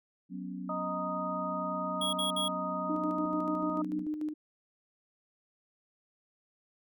sine chord, F# suspended fourth, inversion none, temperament just, 185 / 246.7 / 277.5 Hz, F#3 / B3 / C#4, 0 / -2 / +2 cents, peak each -39 / -43 / -42 dBFS, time 0.29-4.07 s, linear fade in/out 50 ms
harmonic tone, 311.1 Hz, D#4, in tune, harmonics 2 / 3 / 4, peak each -37 / -41 / -35 dBFS, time 0.69-3.82 s, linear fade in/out 5 ms
square tone bursts, 3322 Hz, G#7, in tune, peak -31 dBFS, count 3, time 2.01-2.482 s, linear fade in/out 5 ms, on 120 ms, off 56 ms
sine tone with tremolo, 304.7 Hz, D#4, 36 cents flat, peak -30 dBFS, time 2.89-4.34 s, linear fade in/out 10 ms, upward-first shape square, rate 6.8 Hz, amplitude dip 50%
effects none

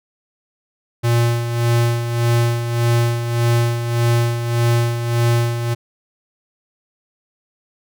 square tone with tremolo, 118.1 Hz, A#2, 23 cents sharp, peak -13 dBFS, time 1.03-5.75 s, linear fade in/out 20 ms, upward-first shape sine, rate 1.7 Hz, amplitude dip 60%, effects none

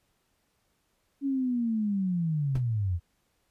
sine linear sweep, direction down, 281.5 to 81.6 Hz, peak -25 dBFS, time 1.21-3 s, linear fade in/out 50 ms
brown noise with exponential decay, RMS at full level -28 dBFS, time 2.55-2.64 s, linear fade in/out 5 ms, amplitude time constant 19 ms
effects pink hiss -73 dBFS RMS until 3.5 s + resampled to 32000 Hz

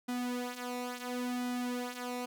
sawtooth tone with flanger, 246.9 Hz, B3, in tune, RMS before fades -37 dBFS, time 0.08-2.26 s, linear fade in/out 10 ms, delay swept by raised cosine 1.8 to 4.7 ms, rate 0.72 Hz, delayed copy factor -0.7, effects none

